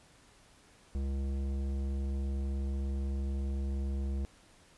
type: tone with tanh clipping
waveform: sine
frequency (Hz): 68.2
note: C#2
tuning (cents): -28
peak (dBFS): -33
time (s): 0.95-4.25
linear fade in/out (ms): 0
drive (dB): 14
effects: pink hiss -61 dBFS RMS until 4.77 s + resampled to 24000 Hz